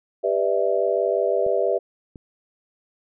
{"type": "chord", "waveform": "sine", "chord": "E minor seventh", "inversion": "first", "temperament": "just", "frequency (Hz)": [395.6, 494.4, 593.3, 659.3], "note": ["G4", "B4", "D5", "E5"], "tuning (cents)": [16, 2, 18, 0], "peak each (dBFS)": -24, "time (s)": [0.23, 1.79], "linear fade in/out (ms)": 20}
{"type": "clicks", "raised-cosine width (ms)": 3, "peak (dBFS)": -27, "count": 2, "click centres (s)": [1.465, 2.158]}
{"effects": []}